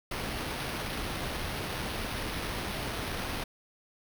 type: noise with sample-and-hold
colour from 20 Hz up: pink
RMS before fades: -35 dBFS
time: 0.11-3.44 s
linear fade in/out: 5 ms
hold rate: 7350 Hz
effects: none